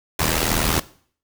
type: noise with amplitude modulation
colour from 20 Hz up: pink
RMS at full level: -17 dBFS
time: 0.19-0.8 s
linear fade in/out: 5 ms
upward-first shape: sine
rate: 80.2 Hz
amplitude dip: 80%
effects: noise-tail reverb RT60 0.5 s tail -18 dB re dry